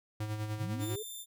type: tone with tremolo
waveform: square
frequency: 106.9 Hz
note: A2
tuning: 49 cents flat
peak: -33 dBFS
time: 0.2-0.96 s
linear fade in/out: 5 ms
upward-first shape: sine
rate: 10 Hz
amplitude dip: 50%
type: linear sweep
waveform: sine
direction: up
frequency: 110.6 to 448.5 Hz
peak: -38 dBFS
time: 0.58-1.03 s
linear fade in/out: 10 ms
type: tone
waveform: 10% pulse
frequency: 3575 Hz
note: A7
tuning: 27 cents sharp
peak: -34 dBFS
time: 0.79-1.26 s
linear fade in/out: 50 ms
effects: none